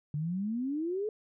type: exponential sweep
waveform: sine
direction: up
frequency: 143.4 to 440 Hz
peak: -30 dBFS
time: 0.14-1.09 s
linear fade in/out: 2 ms
effects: none